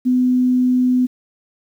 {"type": "tone", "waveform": "sine", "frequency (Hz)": 251.7, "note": "B3", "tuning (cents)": 33, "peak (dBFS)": -12, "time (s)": [0.05, 1.07], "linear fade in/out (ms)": 20, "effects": ["8-bit"]}